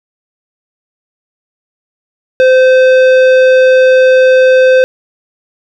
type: tone with tanh clipping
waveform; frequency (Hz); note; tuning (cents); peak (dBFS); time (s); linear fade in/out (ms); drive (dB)
sine; 516; C5; -24; -5; 2.4-4.84; 0; 13
effects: none